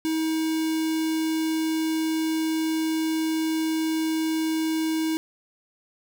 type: tone with notch filter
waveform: square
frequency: 318.7 Hz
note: D#4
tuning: 42 cents sharp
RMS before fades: -25 dBFS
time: 0.05-5.17 s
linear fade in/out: 0 ms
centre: 1200 Hz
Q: 1.1
effects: none